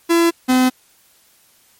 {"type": "tone pair in turn", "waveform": "45% pulse", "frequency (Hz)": [337.1, 255.4], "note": ["E4", "C4"], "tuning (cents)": [39, -42], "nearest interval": "perfect fourth", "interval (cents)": 481, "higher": "first", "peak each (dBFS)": -11, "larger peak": "neither", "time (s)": [[0.09, 0.31], [0.48, 0.7]], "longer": "neither", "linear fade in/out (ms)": 20, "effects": ["white hiss -54 dBFS RMS until 1.79 s", "MP3 64 kbps"]}